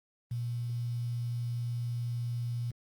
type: tone with quantisation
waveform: sine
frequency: 119.6 Hz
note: A#2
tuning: 45 cents sharp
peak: -31 dBFS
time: 0.31-2.71 s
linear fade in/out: 5 ms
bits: 9
effects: Opus 32 kbps